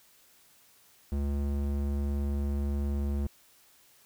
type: tone with band-pass filter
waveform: square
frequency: 70.7 Hz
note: C#2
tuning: 35 cents sharp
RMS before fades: -30 dBFS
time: 1.12-3.27 s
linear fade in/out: 0 ms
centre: 140 Hz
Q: 0.74
effects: white hiss -61 dBFS RMS until 4.05 s